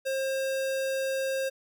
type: tone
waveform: square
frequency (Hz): 534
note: C5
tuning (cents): +35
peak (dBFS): -28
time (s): 0.05-1.5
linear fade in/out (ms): 20
effects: none